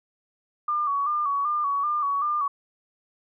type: tone with vibrato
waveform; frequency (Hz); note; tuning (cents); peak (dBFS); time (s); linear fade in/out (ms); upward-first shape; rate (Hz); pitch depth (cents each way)
sine; 1162; D6; -19; -22; 0.68-2.48; 5; square; 2.6; 57
effects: none